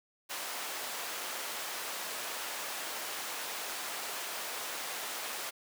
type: high-pass noise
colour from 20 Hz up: pink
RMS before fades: -39 dBFS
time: 0.29-5.51 s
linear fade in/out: 20 ms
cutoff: 650 Hz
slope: 12 dB/octave
effects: none